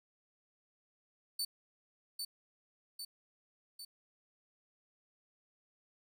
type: tone with echo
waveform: sawtooth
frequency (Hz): 4521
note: C#8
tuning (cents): +33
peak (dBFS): -31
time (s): 1.39-1.45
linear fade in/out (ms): 5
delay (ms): 800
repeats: 3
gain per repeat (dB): -4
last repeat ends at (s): 3.85
effects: 12-bit